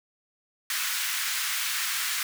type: high-pass noise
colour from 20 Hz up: pink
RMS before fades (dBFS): -29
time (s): 0.7-2.23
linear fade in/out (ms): 2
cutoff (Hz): 1400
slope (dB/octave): 24
effects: none